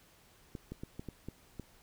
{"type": "clicks", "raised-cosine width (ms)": 3, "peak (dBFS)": -28, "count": 7, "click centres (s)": [0.552, 0.72, 0.835, 0.995, 1.087, 1.286, 1.597], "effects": ["pink hiss -63 dBFS RMS until 1.82 s"]}